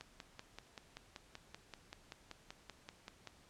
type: click train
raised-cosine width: 0.2 ms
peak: -30 dBFS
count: 18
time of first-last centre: 0.01-3.273 s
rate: 5.21 Hz
effects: pink hiss -65 dBFS RMS until 3.49 s + low-pass 9000 Hz 12 dB/octave